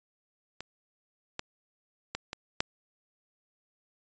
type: clicks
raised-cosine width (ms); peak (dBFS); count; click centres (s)
0.2; -21 / -16 / -15 / -19 / -8; 5; 0.606 / 1.394 / 2.15 / 2.331 / 2.605
effects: resampled to 16000 Hz